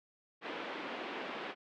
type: band-pass noise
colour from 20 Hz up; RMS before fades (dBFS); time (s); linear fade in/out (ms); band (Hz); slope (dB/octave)
pink; -42; 0.41-1.55; 50; 260 to 3200; 24
effects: none